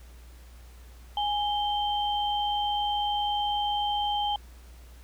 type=tone pair together; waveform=sine; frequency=828 / 3128 Hz; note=G#5 / G7; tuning=-5 / -4 cents; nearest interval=octave + major seventh; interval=2301 cents; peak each=-26 / -31 dBFS; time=1.17-4.36 s; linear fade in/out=2 ms; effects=added 60 Hz sine -46 dBFS peak until 5.03 s + pink hiss -57 dBFS RMS until 5.03 s